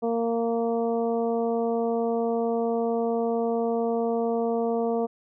harmonic tone, 231.1 Hz, A#3, 15 cents flat, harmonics 1 / 2 / 3 / 4 / 5, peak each -28 / -25 / -30 / -39 / -42 dBFS, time 0.02-5.07 s, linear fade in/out 20 ms, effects none

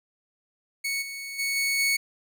sawtooth tone with level steps, 2217 Hz, C#7, in tune, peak -23 / -31 / -22 / -20 / -18 dBFS, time 0.84-1.97 s, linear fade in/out 10 ms, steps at 1.01 / 1.38 / 1.55 / 1.78 s, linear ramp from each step 20 ms, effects none

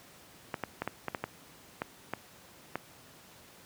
clicks, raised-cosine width 0.5 ms, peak -17 dBFS, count 10, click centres 0.542 / 0.637 / 0.82 / 0.876 / 1.083 / 1.148 / 1.24 / 1.819 / 2.136 / 2.756 s, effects pink hiss -55 dBFS RMS until 3.65 s + high-pass 100 Hz 12 dB/octave

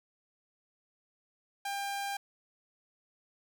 sawtooth tone, 798 Hz, G5, 31 cents sharp, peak -30 dBFS, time 1.65-2.17 s, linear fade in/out 5 ms, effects none

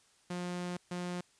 sawtooth tone bursts at uneven times, 177.7 Hz, F3, 30 cents sharp, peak -32 dBFS, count 2, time 0.3-0.77 / 0.91-1.21 s, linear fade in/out 5 ms, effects white hiss -67 dBFS RMS until 1.39 s + resampled to 22050 Hz

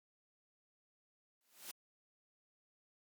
white noise with exponential growth, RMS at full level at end -44 dBFS, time 1.41-1.71 s, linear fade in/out 0 ms, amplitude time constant 64 ms, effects high-pass 200 Hz 12 dB/octave + MP3 96 kbps

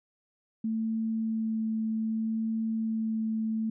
sine tone with vibrato, 221.9 Hz, A3, 15 cents sharp, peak -27 dBFS, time 0.64-3.7 s, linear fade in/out 5 ms, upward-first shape sine, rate 0.64 Hz, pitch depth 9 cents each way, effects none

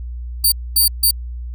5% pulse tone bursts at uneven times, 4611 Hz, D8, 33 cents flat, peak -4 dBFS, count 3, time 0.44-0.52 / 0.76-0.88 / 1.03-1.11 s, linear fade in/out 5 ms, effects added 60 Hz sine -25 dBFS peak until 1.54 s

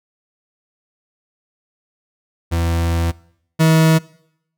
40% pulse tone pair in turn, 84 / 160.14 Hz, E2 / E3, +33 / -50 cents, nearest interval major seventh, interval 1117 cents, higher second, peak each -15 / -9 dBFS, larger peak second, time 2.51-3.12 / 3.59-3.99 s, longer first, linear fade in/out 20 ms, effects noise-tail reverb RT60 0.7 s tail -22 dB re dry

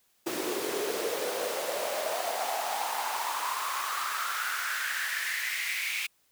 pink noise with high-pass filter sweep, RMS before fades -32 dBFS, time 0.26-6.07 s, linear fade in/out 10 ms, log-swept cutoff 340 to 2400 Hz, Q 5.5, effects white hiss -69 dBFS RMS until 6.31 s

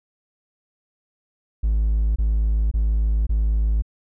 triangle tone bursts, 53.6 Hz, A1, 45 cents flat, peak -14 dBFS, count 4, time 1.63-3.822 s, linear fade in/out 10 ms, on 530 ms, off 24 ms, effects tanh soft clip ceiling -10 dBFS

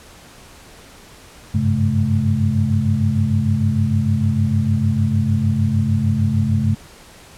sine tone cluster, 95.3 / 101.9 / 135.2 / 215.3 Hz, G2 / G#2 / C#3 / A3, -48 / -32 / -43 / -37 cents, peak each -20 dBFS, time 1.54-6.75 s, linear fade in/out 10 ms, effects pink hiss -43 dBFS RMS until 7.37 s + low-pass 11000 Hz 12 dB/octave

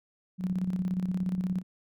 sine tone with tremolo, 183.5 Hz, F#3, 14 cents flat, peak -25 dBFS, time 0.38-1.63 s, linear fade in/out 50 ms, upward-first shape square, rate 17 Hz, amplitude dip 55%, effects none

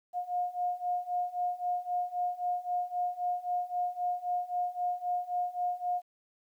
sine beating tone pair, 713 / 716.8 Hz, F5 / F5, +36 / +45 cents, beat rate 3.8 Hz, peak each -34 / -32 dBFS, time 0.13-6.02 s, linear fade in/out 50 ms, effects 11-bit

